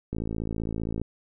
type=click train; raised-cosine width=3 ms; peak=-18 dBFS; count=50; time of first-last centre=0.13-1.016 s; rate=55.3 Hz; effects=none